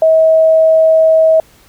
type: tone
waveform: sine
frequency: 641 Hz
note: E5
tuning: 49 cents flat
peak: -5 dBFS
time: 0.02-1.4 s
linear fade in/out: 2 ms
effects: pink hiss -46 dBFS RMS until 1.68 s